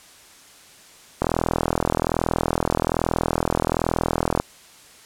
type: click train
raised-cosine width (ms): 1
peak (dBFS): -5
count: 132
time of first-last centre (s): 1.22-4.4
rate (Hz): 41.2
effects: white hiss -48 dBFS RMS until 5.05 s + low-pass 10000 Hz 12 dB/octave